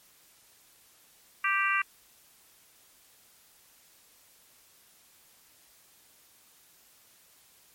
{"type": "harmonic tone", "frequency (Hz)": 392, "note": "G4", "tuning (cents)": 0, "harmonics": [3, 4, 5, 6, 7], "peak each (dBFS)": [-29, -30, -31, -32, -32], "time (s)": [1.44, 1.82], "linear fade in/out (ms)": 5, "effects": ["white hiss -60 dBFS RMS until 7.74 s", "MP3 64 kbps"]}